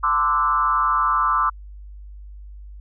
sine tone with frequency modulation, 1174.7 Hz, D6, in tune, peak -16 dBFS, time 0.03-1.5 s, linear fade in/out 10 ms, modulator 139 Hz, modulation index 1.3, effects added 50 Hz sine -36 dBFS peak until 2.8 s

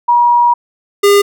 sine / square tone pair in turn, 958 / 404.4 Hz, A#5 / G#4, +47 / -46 cents, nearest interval octave + minor third, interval 1493 cents, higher first, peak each -6 dBFS, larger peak neither, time 0.08-0.54 / 1.03-1.22 s, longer first, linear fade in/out 10 ms, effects none

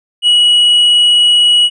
triangle tone, 2919 Hz, F#7, 24 cents flat, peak -4 dBFS, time 0.22-1.7 s, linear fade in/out 50 ms, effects resampled to 24000 Hz

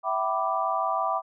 sine chord, E minor seventh, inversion none, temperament equal with one note detuned, 659.3 / 765.6 / 987.8 / 1174.7 Hz, E5 / G5 / B5 / D6, 0 / -41 / 0 / 0 cents, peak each -30 / -29 / -30 / -28 dBFS, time 0.03-1.22 s, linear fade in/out 50 ms, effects none

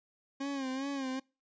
40% pulse tone with vibrato, 270 Hz, C#4, 45 cents flat, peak -33 dBFS, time 0.4-1.2 s, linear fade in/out 10 ms, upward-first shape sine, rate 2.5 Hz, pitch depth 73 cents each way, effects noise-tail reverb RT60 0.3 s tail -25 dB re dry + resampled to 16000 Hz

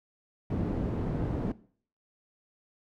white low-pass noise, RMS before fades -31 dBFS, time 0.5-1.52 s, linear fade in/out 5 ms, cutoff 260 Hz, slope 12 dB/octave, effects noise-tail reverb RT60 0.5 s tail -19 dB re dry

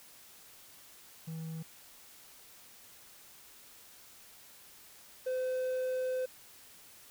triangle tone pair in turn, 161.4 / 512.4 Hz, E3 / C5, -36 / -36 cents, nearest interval octave + minor sixth, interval 2000 cents, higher second, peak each -36 / -29 dBFS, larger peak second, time 1.27-1.63 / 5.26-6.26 s, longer second, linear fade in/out 10 ms, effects white hiss -56 dBFS RMS until 7.1 s

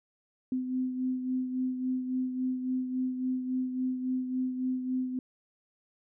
sine beating tone pair, 255.6 / 259.2 Hz, C4 / C4, -40 / -16 cents, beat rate 3.6 Hz, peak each -29 / -38 dBFS, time 0.52-5.19 s, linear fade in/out 2 ms, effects none

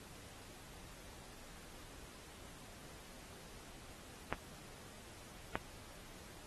clicks, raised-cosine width 0.5 ms, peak -20 dBFS, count 2, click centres 4.326 / 5.555 s, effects pink hiss -56 dBFS RMS until 6.46 s + AAC 32 kbps

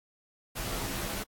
pink noise with comb filter, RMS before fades -35 dBFS, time 0.55-1.24 s, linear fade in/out 20 ms, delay 13 ms, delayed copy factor -0.95, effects AAC 64 kbps

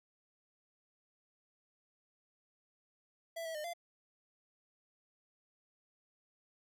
square tone with pitch steps, 664 / 650 / 606 / 688 Hz, E5 / E5 / D#5 / F5, +12 / -24 / -46 / -26 cents, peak -40 dBFS, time 3.36-3.736 s, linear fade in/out 10 ms, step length 94 ms, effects none

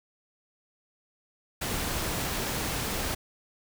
pink noise, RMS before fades -31 dBFS, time 1.61-3.15 s, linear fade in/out 10 ms, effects none

